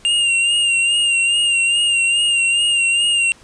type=tone with vibrato; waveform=square; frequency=2794 Hz; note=F7; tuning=in tune; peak=-14 dBFS; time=0.05-3.32 s; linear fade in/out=0 ms; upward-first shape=sine; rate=2.4 Hz; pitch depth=40 cents each way; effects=pink hiss -47 dBFS RMS until 3.43 s + resampled to 22050 Hz